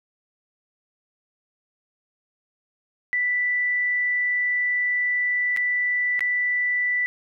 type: tone with dropouts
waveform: sine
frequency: 1975.5 Hz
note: B6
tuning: in tune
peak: -20 dBFS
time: 3.13-7.06 s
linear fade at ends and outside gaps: 0 ms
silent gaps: 5.564-5.572 / 6.193-6.207 s
effects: none